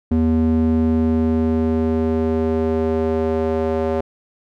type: tone with band-pass filter sweep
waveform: square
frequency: 80 Hz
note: D#2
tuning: 49 cents sharp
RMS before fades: -18 dBFS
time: 0.11-4.01 s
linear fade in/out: 5 ms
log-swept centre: 220 to 500 Hz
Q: 1.9
effects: none